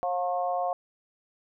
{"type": "harmonic tone with a mistuned harmonic", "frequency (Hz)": 180, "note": "F#3", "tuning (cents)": -47, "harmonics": [3, 4, 5, 6], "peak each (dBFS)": [-32, -27, -39, -36], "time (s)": [0.03, 0.73], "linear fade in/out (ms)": 0, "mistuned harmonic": 4, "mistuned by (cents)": -19, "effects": []}